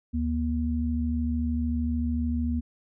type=tone pair together; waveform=sine; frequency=75.22 / 239 Hz; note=D2 / A#3; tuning=+42 / +43 cents; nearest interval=octave + minor sixth; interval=2001 cents; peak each=-27 dBFS; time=0.13-2.61 s; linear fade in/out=20 ms; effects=none